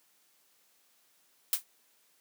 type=noise with exponential decay; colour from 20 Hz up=blue; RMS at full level=-23 dBFS; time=1.53-1.64 s; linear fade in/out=1 ms; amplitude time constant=22 ms; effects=white hiss -68 dBFS RMS until 2.2 s + high-pass 200 Hz 12 dB/octave